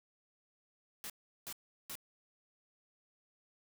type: noise bursts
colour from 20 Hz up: white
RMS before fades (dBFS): -44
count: 3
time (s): 1.04-1.954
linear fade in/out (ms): 0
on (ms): 58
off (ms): 370
effects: none